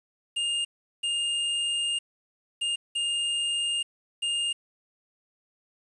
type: tone bursts at uneven times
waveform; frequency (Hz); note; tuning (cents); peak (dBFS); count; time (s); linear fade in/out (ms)
square; 2823; F7; +18; -26; 5; 0.36-0.65 / 1.03-1.99 / 2.61-2.76 / 2.95-3.83 / 4.22-4.53; 10
effects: resampled to 24000 Hz + 9-bit